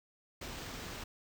pink noise with sample-and-hold, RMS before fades -44 dBFS, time 0.41-1.04 s, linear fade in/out 5 ms, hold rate 11025 Hz, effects none

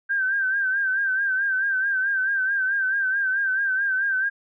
sine tone with vibrato, 1568 Hz, G6, in tune, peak -20 dBFS, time 0.09-4.3 s, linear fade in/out 20 ms, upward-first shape sine, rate 4.6 Hz, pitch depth 62 cents each way, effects none

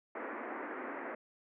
pink band-pass noise, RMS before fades -42 dBFS, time 0.15-1.15 s, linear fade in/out 5 ms, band 250 to 2100 Hz, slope 48 dB/octave, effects none

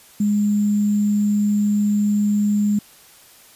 sine tone with sample-and-hold, 207 Hz, G#3, 5 cents flat, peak -15 dBFS, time 0.2-2.79 s, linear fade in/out 5 ms, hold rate 7350 Hz, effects white hiss -48 dBFS RMS until 3.55 s + resampled to 32000 Hz

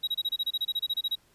triangle tone bursts, 3836 Hz, A#7, 49 cents sharp, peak -24 dBFS, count 16, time 0.03-1.155 s, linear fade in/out 10 ms, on 45 ms, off 27 ms, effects pink hiss -64 dBFS RMS until 1.34 s + resampled to 32000 Hz

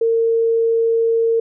sine tone, 456.8 Hz, A#4, 35 cents flat, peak -13 dBFS, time 0.01-1.4 s, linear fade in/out 5 ms, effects none

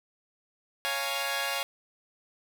10% pulse chord, Bb minor seventh, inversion first, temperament equal, 554.4 / 698.5 / 830.6 / 932.3 Hz, Db5 / F5 / Ab5 / Bb5, 0 / 0 / 0 / 0 cents, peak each -25 / -26 / -26 / -31 dBFS, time 0.85-1.63 s, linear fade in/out 0 ms, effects none

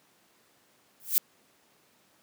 violet noise with exponential growth, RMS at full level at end -19 dBFS, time 1-1.18 s, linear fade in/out 0 ms, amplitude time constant 38 ms, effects pink hiss -64 dBFS RMS until 2.22 s + high-pass 200 Hz 12 dB/octave

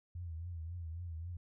sine tone with vibrato, 84.2 Hz, E2, 37 cents sharp, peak -40 dBFS, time 0.15-1.37 s, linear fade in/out 5 ms, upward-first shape triangle, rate 3.7 Hz, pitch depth 110 cents each way, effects none

